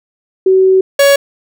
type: tone pair in turn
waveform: sine / 45% pulse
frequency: 378.2 / 560.4 Hz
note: F#4 / C#5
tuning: +38 / +19 cents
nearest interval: perfect fifth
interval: 681 cents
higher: second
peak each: -5 dBFS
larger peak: neither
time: 0.46-0.81 / 0.99-1.16 s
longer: first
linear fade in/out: 5 ms
effects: none